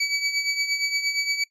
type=tone with tremolo; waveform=25% pulse; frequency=2284 Hz; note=D7; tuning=49 cents flat; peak=-16 dBFS; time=0-1.44 s; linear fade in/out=5 ms; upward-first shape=triangle; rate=8.6 Hz; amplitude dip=70%; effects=noise-tail reverb RT60 0.1 s tail -19 dB re dry + resampled to 24000 Hz